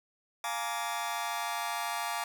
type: chord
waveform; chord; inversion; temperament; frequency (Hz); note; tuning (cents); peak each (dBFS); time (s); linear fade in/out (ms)
sawtooth; Bb dominant seventh; second; just; 699.2 / 839.1 / 932.3 / 1165.4; F5 / Ab5 / Bb5 / D6; +2 / +18 / 0 / -14; -34; 0.44-2.24; 2
effects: none